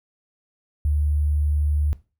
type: tone with sample-and-hold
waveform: sine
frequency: 74 Hz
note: D2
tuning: 14 cents sharp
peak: -18 dBFS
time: 0.85-1.93 s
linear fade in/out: 0 ms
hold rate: 11025 Hz
effects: noise-tail reverb RT60 0.3 s tail -17 dB re dry